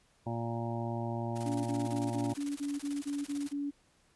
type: harmonic tone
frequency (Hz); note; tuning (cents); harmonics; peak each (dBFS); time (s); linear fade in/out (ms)
116.54; A#2; 0; 1 / 2 / 3 / 5 / 6 / 7 / 8; -36 / -39 / -41 / -43 / -44 / -44 / -45; 0.26-2.34; 10
type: noise with tremolo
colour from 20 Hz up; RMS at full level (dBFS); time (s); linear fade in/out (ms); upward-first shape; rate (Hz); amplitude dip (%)
white; -46; 1.35-3.53; 20; square; 18; 70
type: tone bursts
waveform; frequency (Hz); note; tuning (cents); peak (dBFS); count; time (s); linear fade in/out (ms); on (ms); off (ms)
sine; 285.4; D4; -49; -32; 10; 1.45-3.711; 20; 200; 29
effects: pink hiss -68 dBFS RMS until 4.15 s + resampled to 24000 Hz